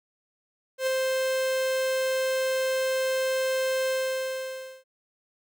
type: tone with ADSR envelope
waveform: 45% pulse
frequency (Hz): 523.3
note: C5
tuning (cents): 0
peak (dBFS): -22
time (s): 0.78-4.84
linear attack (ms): 91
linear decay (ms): 4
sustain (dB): -2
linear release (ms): 950
effects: none